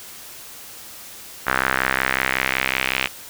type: tone with band-pass filter sweep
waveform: sawtooth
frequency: 65.41 Hz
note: C2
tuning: in tune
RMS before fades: -22 dBFS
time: 1.46-3.08 s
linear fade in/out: 20 ms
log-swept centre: 1500 to 2600 Hz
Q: 2.7
effects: white hiss -39 dBFS RMS until 3.29 s